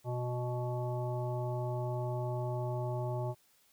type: harmonic tone with a mistuned harmonic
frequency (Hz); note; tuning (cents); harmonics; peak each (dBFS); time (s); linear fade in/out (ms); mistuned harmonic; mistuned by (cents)
123.47; B2; 0; 1 / 3 / 5 / 7 / 9; -34 / -41 / -40 / -43 / -51; 0.04-3.35; 50; 3; -16
effects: white hiss -68 dBFS RMS until 3.72 s

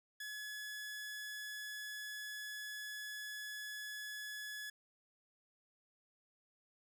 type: tone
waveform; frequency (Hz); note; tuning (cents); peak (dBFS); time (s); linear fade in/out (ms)
sawtooth; 1700; G#6; +40; -40; 0.2-4.7; 5
effects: none

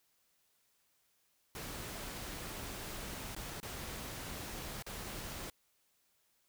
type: noise with dropouts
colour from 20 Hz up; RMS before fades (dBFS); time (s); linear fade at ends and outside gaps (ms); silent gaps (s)
pink; -44; 1.55-5.5; 2; 3.35-3.363 / 3.602-3.629 / 4.825-4.864
effects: white hiss -75 dBFS RMS until 6.48 s

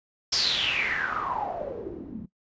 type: noise with low-pass filter sweep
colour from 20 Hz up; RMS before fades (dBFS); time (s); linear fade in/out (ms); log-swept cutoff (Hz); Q
white; -29; 0.32-2.26; 10; 5300 to 200; 8.6
effects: noise-tail reverb RT60 0.1 s tail -18 dB re dry + resampled to 16000 Hz

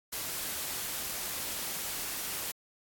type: noise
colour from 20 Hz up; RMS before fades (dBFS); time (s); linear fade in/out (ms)
white; -36; 0.12-2.52; 10
effects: AAC 64 kbps

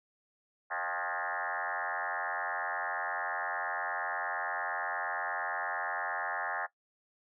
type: tone with frequency modulation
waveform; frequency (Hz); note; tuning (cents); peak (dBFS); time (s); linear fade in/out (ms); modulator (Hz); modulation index
sine; 1244.5; D#6; 0; -32; 0.7-6.67; 20; 88.6; 6.6
effects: noise-tail reverb RT60 0.1 s tail -18 dB re dry

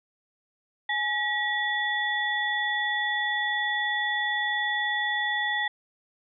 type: tone cluster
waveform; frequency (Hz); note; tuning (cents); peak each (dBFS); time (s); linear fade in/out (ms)
sine; 837 / 1922 / 3459; G#5 / B6 / A7; +13 / -48 / -30; -31 / -26 / -33; 0.89-5.68; 5
effects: none

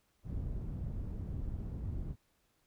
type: low-pass noise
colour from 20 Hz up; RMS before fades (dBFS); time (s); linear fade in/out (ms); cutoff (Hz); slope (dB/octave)
white; -39; 0.23-2.16; 50; 100; 12
effects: pink hiss -75 dBFS RMS until 2.66 s

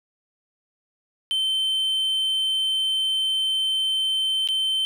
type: tone with dropouts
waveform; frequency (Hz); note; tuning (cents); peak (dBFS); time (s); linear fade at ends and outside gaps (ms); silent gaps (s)
triangle; 3092; G7; -24; -19; 1.31-4.85; 0; 4.475-4.487
effects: none

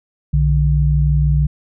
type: tone pair together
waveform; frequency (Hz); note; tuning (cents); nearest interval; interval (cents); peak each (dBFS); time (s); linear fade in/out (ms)
sine; 61.7 / 148.03; B1 / D3; -1 / +14; octave + minor third; 1515; -14; 0.33-1.47; 10
effects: none

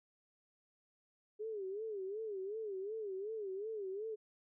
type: tone with vibrato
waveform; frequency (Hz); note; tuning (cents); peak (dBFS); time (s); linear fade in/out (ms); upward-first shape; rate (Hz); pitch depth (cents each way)
sine; 410; G#4; -22; -39; 1.39-4.16; 20; sine; 2.7; 150
effects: none

